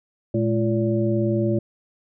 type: harmonic tone with a mistuned harmonic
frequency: 114.6 Hz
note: A#2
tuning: 29 cents flat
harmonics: 1 / 2 / 3 / 5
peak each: -23 / -24 / -23 / -27 dBFS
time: 0.34-1.59 s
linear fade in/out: 5 ms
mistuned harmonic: 2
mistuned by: -130 cents
effects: none